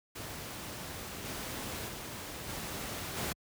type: noise with level steps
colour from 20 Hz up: pink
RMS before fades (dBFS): -42 / -39 / -42 / -39 / -35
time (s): 0.15-3.33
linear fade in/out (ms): 10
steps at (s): 1.24 / 1.87 / 2.47 / 3.16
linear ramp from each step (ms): 20
effects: high-pass 60 Hz 12 dB/octave